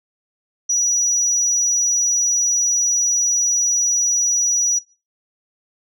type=tone; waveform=sine; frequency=5840 Hz; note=F#8; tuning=24 cents flat; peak=-14 dBFS; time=0.69-4.79 s; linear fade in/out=10 ms; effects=noise-tail reverb RT60 0.3 s tail -20 dB re dry + tanh soft clip ceiling -12 dBFS